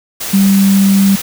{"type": "tone in noise", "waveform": "sine", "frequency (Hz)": 196, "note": "G3", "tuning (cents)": 0, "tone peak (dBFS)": -6, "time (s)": [0.33, 1.16], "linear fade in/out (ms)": 10, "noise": "white", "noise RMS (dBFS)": -21, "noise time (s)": [0.2, 1.22], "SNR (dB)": 12, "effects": []}